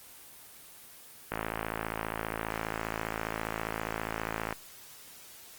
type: click train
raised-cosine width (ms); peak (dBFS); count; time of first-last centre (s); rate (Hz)
0.5; -16; 177; 1.32-4.526; 54.9
effects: white hiss -51 dBFS RMS until 5.58 s + Opus 24 kbps